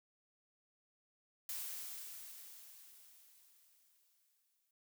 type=noise with exponential decay; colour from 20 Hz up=blue; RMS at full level=-42 dBFS; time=1.49-4.71 s; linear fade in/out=2 ms; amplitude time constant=700 ms; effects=none